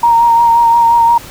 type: tone with vibrato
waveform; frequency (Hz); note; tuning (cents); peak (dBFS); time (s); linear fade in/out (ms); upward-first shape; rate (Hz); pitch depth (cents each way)
sine; 932.3; A#5; 0; -5; 0.03-1.18; 5; sine; 5.7; 22
effects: pink hiss -32 dBFS RMS until 1.3 s